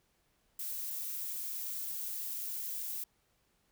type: noise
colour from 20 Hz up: violet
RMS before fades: -39 dBFS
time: 0.59-3.04 s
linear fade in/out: 5 ms
effects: pink hiss -74 dBFS RMS until 3.71 s